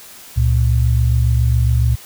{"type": "tone pair together", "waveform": "sine", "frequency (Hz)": [69.3, 116.55], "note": ["C#2", "A#2"], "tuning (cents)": [0, 0], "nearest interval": "major sixth", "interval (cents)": 900, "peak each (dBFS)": -14, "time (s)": [0.36, 1.96], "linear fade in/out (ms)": 20, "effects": ["white hiss -39 dBFS RMS until 2.05 s"]}